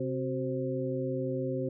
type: harmonic tone with a mistuned harmonic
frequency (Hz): 131.4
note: C3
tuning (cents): +8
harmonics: 1 / 2 / 3 / 4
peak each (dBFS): -35 / -35 / -35 / -35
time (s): 0-1.69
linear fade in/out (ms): 5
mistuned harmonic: 3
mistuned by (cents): -78
effects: none